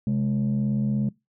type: tone pair together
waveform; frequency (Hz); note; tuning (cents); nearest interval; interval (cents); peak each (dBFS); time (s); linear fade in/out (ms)
sine; 132.7 / 209.7; C3 / G#3; +25 / +17; minor sixth; 792; -23 / -21; 0.07-1.09; 2
effects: noise-tail reverb RT60 0.2 s tail -22 dB re dry + tanh soft clip ceiling -18 dBFS